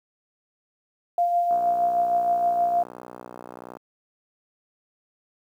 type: tone with tremolo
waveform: sine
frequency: 697 Hz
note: F5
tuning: 4 cents flat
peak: -17 dBFS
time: 1.18-2.83 s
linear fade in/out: 2 ms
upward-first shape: triangle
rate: 6.4 Hz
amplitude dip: 45%
type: click train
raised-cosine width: 1 ms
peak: -24 dBFS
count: 139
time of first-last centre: 1.51-3.769 s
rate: 61.1 Hz
effects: high-pass 200 Hz 12 dB/octave + 9-bit